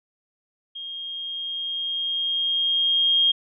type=tone with level ramp; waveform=sine; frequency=3235 Hz; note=G#7; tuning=46 cents flat; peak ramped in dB=-32 to -15 dBFS; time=0.75-3.32 s; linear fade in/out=10 ms; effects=none